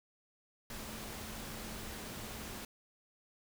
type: tone in noise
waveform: sine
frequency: 220 Hz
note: A3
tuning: in tune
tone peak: -52 dBFS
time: 0.7-2.65 s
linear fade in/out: 2 ms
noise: pink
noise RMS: -45 dBFS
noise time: 0.7-2.65 s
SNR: -10 dB
effects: none